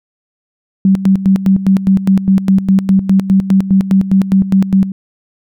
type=tone with tremolo; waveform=sine; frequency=192.5 Hz; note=G3; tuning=31 cents flat; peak=-5 dBFS; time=0.85-4.92 s; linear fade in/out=2 ms; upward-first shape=square; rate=4.9 Hz; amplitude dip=75%; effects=none